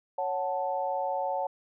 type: chord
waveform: sine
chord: F# minor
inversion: second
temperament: equal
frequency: 554.4 / 740 / 880 Hz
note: C#5 / F#5 / A5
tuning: 0 / 0 / 0 cents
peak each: -32 dBFS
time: 0.18-1.47 s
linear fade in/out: 5 ms
effects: none

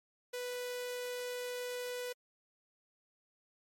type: tone with notch filter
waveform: sawtooth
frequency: 493.9 Hz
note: B4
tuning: in tune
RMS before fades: -40 dBFS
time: 0.33-2.13 s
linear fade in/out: 10 ms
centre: 1100 Hz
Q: 1.8
effects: MP3 64 kbps

